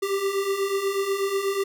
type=beating tone pair; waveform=square; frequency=387.3 / 395.5 Hz; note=G4 / G4; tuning=-21 / +15 cents; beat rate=8.2 Hz; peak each=-30 / -25 dBFS; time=0.02-1.64 s; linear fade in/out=10 ms; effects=none